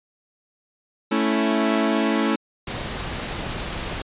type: chord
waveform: sawtooth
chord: A major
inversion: none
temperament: equal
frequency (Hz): 220 / 277.2 / 329.6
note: A3 / C#4 / E4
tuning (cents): 0 / 0 / 0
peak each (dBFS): -18 / -20 / -20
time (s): 1.11-2.36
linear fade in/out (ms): 10
type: noise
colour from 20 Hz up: pink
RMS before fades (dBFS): -29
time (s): 2.67-4.02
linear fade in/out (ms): 5
effects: resampled to 8000 Hz